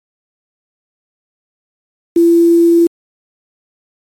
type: tone with quantisation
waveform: sine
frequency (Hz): 338.5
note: E4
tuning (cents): +46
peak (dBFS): -5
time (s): 2.16-2.87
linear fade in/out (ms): 5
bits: 5
effects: MP3 64 kbps